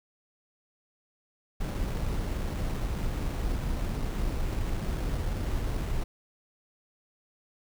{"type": "noise with sample-and-hold", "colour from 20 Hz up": "brown", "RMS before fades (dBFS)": -30, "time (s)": [1.6, 6.04], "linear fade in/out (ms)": 10, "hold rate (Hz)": 4900, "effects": []}